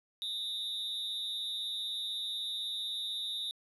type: tone with amplitude modulation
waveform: triangle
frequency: 3713 Hz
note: A#7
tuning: 8 cents flat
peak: -29 dBFS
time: 0.22-3.51 s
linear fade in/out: 0 ms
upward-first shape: sine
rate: 216 Hz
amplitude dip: 95%
effects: resampled to 32000 Hz + 11-bit